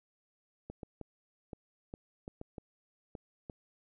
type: clicks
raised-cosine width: 2 ms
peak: -29 dBFS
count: 10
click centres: 0.7 / 0.832 / 1.013 / 1.532 / 1.939 / 2.279 / 2.414 / 2.582 / 3.152 / 3.498 s
effects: none